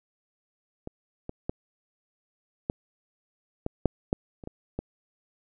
clicks, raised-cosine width 2 ms, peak -22 / -21 / -15 / -13 / -15 / -7 / -10 / -29 / -22 / -17 dBFS, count 10, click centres 0.874 / 1.294 / 1.495 / 2.699 / 3.664 / 3.857 / 4.129 / 4.438 / 4.474 / 4.79 s, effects none

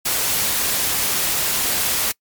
white noise, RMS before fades -20 dBFS, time 0.05-2.12 s, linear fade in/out 10 ms, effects noise-tail reverb RT60 0.1 s tail -25 dB re dry + MP3 96 kbps

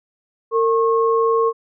sine tone pair together, 455.9 / 1087.2 Hz, A#4 / C#6, -39 / -34 cents, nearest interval octave + minor third, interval 1505 cents, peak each -15 / -19 dBFS, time 0.51-1.53 s, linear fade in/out 50 ms, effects none

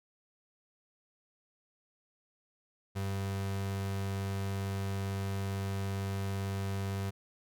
35% pulse tone, 97.8 Hz, G2, 4 cents flat, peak -31 dBFS, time 2.95-7.11 s, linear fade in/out 20 ms, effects none

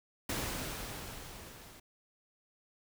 pink noise with level ramp, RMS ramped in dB -35 to -54 dBFS, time 0.29-1.8 s, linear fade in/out 5 ms, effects none

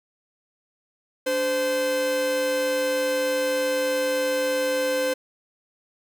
45% pulse tone pair together, 290 / 516.7 Hz, D4 / C5, -22 / -22 cents, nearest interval minor seventh, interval 1000 cents, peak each -32 / -22 dBFS, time 1.26-5.14 s, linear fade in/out 10 ms, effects none

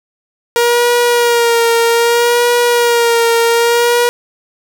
sawtooth tone with vibrato, 472.4 Hz, A#4, 23 cents sharp, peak -5 dBFS, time 0.56-4.09 s, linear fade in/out 0 ms, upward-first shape sine, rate 0.63 Hz, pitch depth 33 cents each way, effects none

